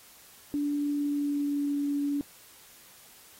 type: tone with pitch glide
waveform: sine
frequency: 289.9 to 285.9 Hz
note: D4 to D4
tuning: -22 to -46 cents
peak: -26 dBFS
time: 0.54-2.21 s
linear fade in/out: 0 ms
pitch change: -24 cents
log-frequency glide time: 0.8-1.79 s
effects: white hiss -54 dBFS RMS until 3.39 s + AAC 48 kbps